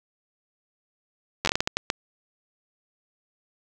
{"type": "slowing click train", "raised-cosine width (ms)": 0.2, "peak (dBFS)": -5, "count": 10, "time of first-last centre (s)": [1.45, 1.901], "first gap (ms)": 10, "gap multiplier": 1.38, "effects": []}